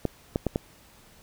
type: clicks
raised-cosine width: 2 ms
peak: -11 dBFS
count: 4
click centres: 0.053 / 0.359 / 0.467 / 0.559 s
effects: pink hiss -55 dBFS RMS until 1.22 s